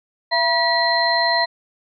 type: tone cluster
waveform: sine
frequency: 675 / 966 / 1938 / 4132 Hz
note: E5 / B5 / B6 / C8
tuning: +41 / -39 / -33 / -22 cents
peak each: -21 dBFS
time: 0.31-1.46 s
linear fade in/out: 20 ms
effects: none